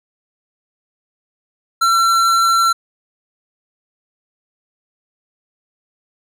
sine tone with tanh clipping, 1353 Hz, E6, 45 cents sharp, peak -13 dBFS, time 1.81-2.73 s, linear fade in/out 10 ms, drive 17 dB, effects none

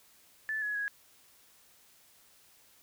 sine tone with pitch steps, 1747 / 1687 / 1660 Hz, A6 / G#6 / G#6, -13 / +27 / -1 cents, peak -31 dBFS, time 0.49-0.88 s, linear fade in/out 0 ms, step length 130 ms, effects white hiss -62 dBFS RMS until 2.82 s

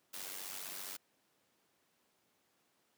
white noise with amplitude modulation, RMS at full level -42 dBFS, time 0.13-0.97 s, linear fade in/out 10 ms, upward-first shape sine, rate 95.2 Hz, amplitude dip 65%, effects pink hiss -75 dBFS RMS until 2.97 s + high-pass 200 Hz 12 dB/octave

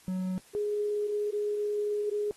triangle / sine tone pair in turn, 185.4 / 416.2 Hz, F#3 / G#4, +4 / +4 cents, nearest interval octave + major second, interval 1400 cents, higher second, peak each -27 dBFS, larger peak neither, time 0.08-0.38 / 0.55-2.31 s, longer second, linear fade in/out 0 ms, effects white hiss -58 dBFS RMS until 2.36 s + AAC 32 kbps

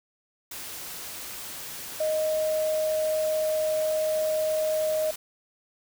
sine tone in noise, 623 Hz, D#5, 2 cents sharp, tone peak -23 dBFS, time 2-5.11 s, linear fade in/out 5 ms, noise white, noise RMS -38 dBFS, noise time 0.51-5.16 s, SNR +12 dB, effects none

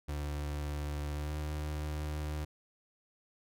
35% pulse tone with pitch glide, 73.5 to 75.52 Hz, D2 to D2, +2 to +49 cents, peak -33 dBFS, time 0.08-2.45 s, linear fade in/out 10 ms, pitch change +47 cents, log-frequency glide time 1.12-1.31 s, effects none

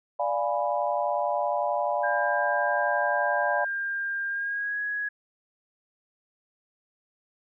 sine chord, D diminished seventh, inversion none, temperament equal, 587.3 / 698.5 / 830.6 / 987.8 Hz, D5 / F5 / Ab5 / Cb6, 0 / 0 / 0 / 0 cents, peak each -28 / -29 / -30 / -31 dBFS, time 0.19-3.65 s, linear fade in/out 10 ms
sine tone with pitch glide, 1600 to 1668.9 Hz, G6 to G#6, +35 to +8 cents, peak -27 dBFS, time 2.03-5.09 s, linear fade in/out 10 ms, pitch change +73 cents, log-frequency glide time 4.28-4.8 s
effects none

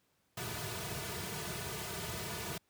pink noise with comb filter, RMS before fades -40 dBFS, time 0.37-2.58 s, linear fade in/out 5 ms, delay 3.7 ms, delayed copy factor -1, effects pink hiss -75 dBFS RMS until 2.69 s + high-pass 80 Hz 12 dB/octave

